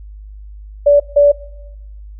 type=tone bursts at uneven times; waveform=sine; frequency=577 Hz; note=D5; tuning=31 cents flat; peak=-5 dBFS; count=2; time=0.86-1 / 1.16-1.32 s; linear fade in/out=10 ms; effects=noise-tail reverb RT60 0.9 s tail -20 dB re dry + added 51 Hz sine -31 dBFS peak until 2.19 s